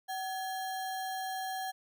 sine tone with sample-and-hold, 758 Hz, F#5, 42 cents sharp, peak -34 dBFS, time 0.08-1.72 s, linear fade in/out 20 ms, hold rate 2450 Hz, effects none

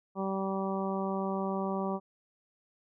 harmonic tone, 193.1 Hz, G3, 26 cents flat, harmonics 1 / 2 / 3 / 4 / 5 / 6, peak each -33 / -36 / -38 / -39 / -40 / -41 dBFS, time 0.15-2 s, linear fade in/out 50 ms, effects none

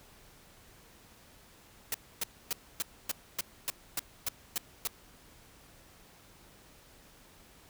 white noise bursts, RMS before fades -32 dBFS, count 11, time 1.92-4.873 s, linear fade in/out 2 ms, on 23 ms, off 270 ms, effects pink hiss -58 dBFS RMS until 7.69 s

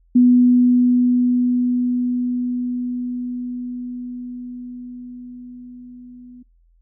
sine tone with level ramp, 246.9 Hz, B3, in tune, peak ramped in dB -8 to -38 dBFS, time 0.15-6.43 s, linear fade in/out 10 ms, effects noise-tail reverb RT60 0.3 s tail -26 dB re dry + added 42 Hz sine -53 dBFS peak until 6.81 s

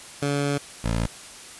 15% pulse tone pair in turn, 142.7 / 56.63 Hz, D3 / A#1, -49 / -49 cents, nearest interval octave + major third, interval 1600 cents, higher first, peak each -16 dBFS, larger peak neither, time 0.22-0.58 / 0.84-1.07 s, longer first, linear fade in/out 5 ms, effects white hiss -42 dBFS RMS until 1.59 s + resampled to 24000 Hz

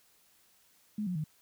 sine tone with pitch steps, 210.8 / 180.36 / 154.31 Hz, G#3 / F#3 / D#3, +26 / -44 / -14 cents, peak -31 dBFS, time 0.98-1.241 s, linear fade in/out 5 ms, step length 87 ms, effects white hiss -66 dBFS RMS until 1.41 s

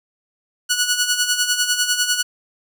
10% pulse tone with tremolo, 1468 Hz, F#6, 14 cents flat, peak -6 dBFS, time 0.69-2.23 s, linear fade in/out 20 ms, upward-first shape sine, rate 10 Hz, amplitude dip 65%, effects none

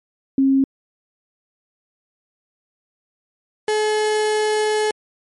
sine / 35% pulse tone pair in turn, 270 / 427.4 Hz, C#4 / G#4, -45 / +50 cents, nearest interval minor sixth, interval 795 cents, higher second, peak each -12 / -15 dBFS, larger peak first, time 0.38-0.64 / 3.68-4.91 s, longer second, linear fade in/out 2 ms, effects MP3 48 kbps

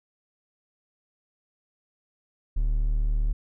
triangle tone, 37.54 Hz, D1, 39 cents sharp, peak -19 dBFS, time 2.56-3.33 s, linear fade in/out 10 ms, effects none

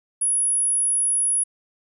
sine tone, 10300 Hz, E9, 41 cents flat, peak -18 dBFS, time 0.21-1.44 s, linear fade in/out 10 ms, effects none

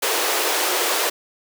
pink high-pass noise, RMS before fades -21 dBFS, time 0.02-1.1 s, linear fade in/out 10 ms, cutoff 350 Hz, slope 48 dB/octave, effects none

